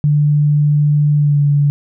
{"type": "tone with pitch glide", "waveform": "sine", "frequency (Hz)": [147.7, 144.33], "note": ["D3", "D3"], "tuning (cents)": [10, -30], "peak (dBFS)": -9, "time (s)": [0.04, 1.7], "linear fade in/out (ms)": 0, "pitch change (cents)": -40, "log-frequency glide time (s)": [1.17, 1.4], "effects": []}